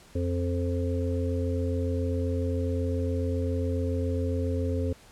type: harmonic tone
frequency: 87.31 Hz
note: F2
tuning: in tune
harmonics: 1 / 3 / 5 / 6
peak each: -27 / -32 / -34 / -35 dBFS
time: 0.15-4.93 s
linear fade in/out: 5 ms
effects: pink hiss -54 dBFS RMS until 5.11 s + low-pass 11000 Hz 12 dB/octave